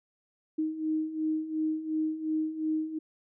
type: beating tone pair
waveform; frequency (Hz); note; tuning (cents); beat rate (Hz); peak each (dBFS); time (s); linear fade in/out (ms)
sine; 311.1 / 313.9; D#4 / D#4; 0 / +15; 2.8; -34 / -29; 0.58-2.99; 10
effects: none